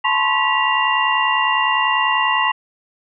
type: tone cluster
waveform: sine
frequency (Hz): 873 / 1014 / 1084 / 1947 / 2789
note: A5 / B5 / C#6 / B6 / F7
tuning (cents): -14 / +45 / -39 / -25 / -3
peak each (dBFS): -21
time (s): 0.04-2.52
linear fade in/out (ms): 10
effects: none